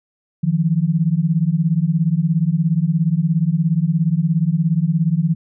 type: beating tone pair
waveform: sine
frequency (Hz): 155.56 / 172.56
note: D#3 / F3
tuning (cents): 0 / -20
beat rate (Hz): 17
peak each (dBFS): -17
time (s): 0.43-5.35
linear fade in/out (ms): 10
effects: none